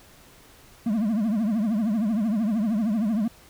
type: tone with vibrato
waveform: triangle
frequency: 216.9 Hz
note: A3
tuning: 25 cents flat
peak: -19 dBFS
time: 0.86-3.28 s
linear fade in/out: 5 ms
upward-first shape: triangle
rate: 13 Hz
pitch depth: 190 cents each way
effects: pink hiss -52 dBFS RMS until 3.49 s